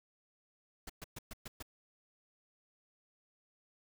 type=noise bursts; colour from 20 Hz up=pink; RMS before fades=-45 dBFS; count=6; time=0.87-1.626 s; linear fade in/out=5 ms; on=26 ms; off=120 ms; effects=none